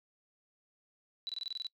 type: tone bursts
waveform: sine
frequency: 3951 Hz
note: B7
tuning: in tune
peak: -35 dBFS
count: 9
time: 1.27-1.668 s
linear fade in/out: 0 ms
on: 22 ms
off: 25 ms
effects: noise-tail reverb RT60 0.1 s tail -25 dB re dry